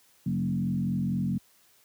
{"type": "tone with frequency modulation", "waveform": "sine", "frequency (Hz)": 186.2, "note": "F#3", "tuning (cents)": 11, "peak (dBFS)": -25, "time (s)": [0.26, 1.38], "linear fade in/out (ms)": 5, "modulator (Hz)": 44.2, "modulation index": 1.3, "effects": ["white hiss -62 dBFS RMS until 1.84 s", "high-pass 60 Hz 12 dB/octave"]}